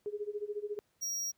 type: tone with tremolo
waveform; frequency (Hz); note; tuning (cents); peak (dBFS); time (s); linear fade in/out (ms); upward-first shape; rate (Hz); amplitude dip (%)
sine; 415.3; G#4; 0; -32; 0.06-0.79; 0; sine; 14; 90
type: tone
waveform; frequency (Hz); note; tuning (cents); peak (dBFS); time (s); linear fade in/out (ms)
square; 5670; F8; +25; -34; 1.01-1.32; 20
effects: pink hiss -75 dBFS RMS until 1.37 s + high-pass 60 Hz 12 dB/octave